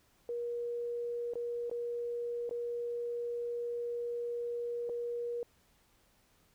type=tone with dropouts; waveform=sine; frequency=476.2 Hz; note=A#4; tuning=37 cents sharp; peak=-34 dBFS; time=0.29-5.43 s; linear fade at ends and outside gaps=1 ms; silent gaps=1.336-1.355 / 1.697-1.713 / 2.493-2.51 / 4.892-4.896 s; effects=pink hiss -69 dBFS RMS until 6.54 s